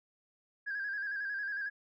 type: tone with vibrato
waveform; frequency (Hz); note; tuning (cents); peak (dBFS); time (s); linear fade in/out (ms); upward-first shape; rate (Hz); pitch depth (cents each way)
sine; 1627; G#6; -36; -33; 0.66-1.7; 20; square; 11; 46
effects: tanh soft clip ceiling -30 dBFS